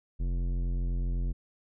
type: tone with tanh clipping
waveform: triangle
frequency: 44 Hz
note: F1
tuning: 14 cents sharp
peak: -29 dBFS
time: 0.19-1.33 s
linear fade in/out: 20 ms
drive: 18 dB
effects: none